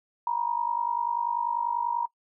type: tone with amplitude modulation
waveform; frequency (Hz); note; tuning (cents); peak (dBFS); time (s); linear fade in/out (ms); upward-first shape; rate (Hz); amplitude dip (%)
sine; 949; A#5; +31; -21; 0.27-2.06; 2; sine; 50.2; 75
effects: noise-tail reverb RT60 0.1 s tail -21 dB re dry